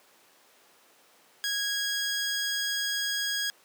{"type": "tone", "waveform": "15% pulse", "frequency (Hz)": 1648, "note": "G#6", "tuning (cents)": -14, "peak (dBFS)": -21, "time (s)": [1.44, 3.5], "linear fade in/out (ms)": 0, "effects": ["pink hiss -59 dBFS RMS until 3.64 s", "high-pass 400 Hz 12 dB/octave"]}